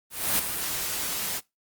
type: noise with ADSR envelope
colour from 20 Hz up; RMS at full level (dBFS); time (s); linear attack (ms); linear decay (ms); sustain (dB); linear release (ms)
white; -22; 0.1-1.41; 290; 6; -8; 42
effects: noise-tail reverb RT60 0.2 s tail -22 dB re dry + Opus 32 kbps